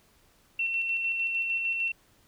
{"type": "tone with tremolo", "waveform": "sine", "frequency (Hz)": 2707, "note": "E7", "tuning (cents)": 45, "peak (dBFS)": -25, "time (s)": [0.59, 1.92], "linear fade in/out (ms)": 5, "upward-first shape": "square", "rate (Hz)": 6.6, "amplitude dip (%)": 30, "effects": ["pink hiss -63 dBFS RMS until 2.27 s"]}